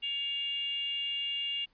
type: tone with frequency modulation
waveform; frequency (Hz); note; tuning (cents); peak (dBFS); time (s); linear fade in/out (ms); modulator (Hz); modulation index
sine; 2811; F7; +11; -31; 0.02-1.66; 20; 558; 0.49
effects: pink hiss -70 dBFS RMS until 1.73 s + resampled to 11025 Hz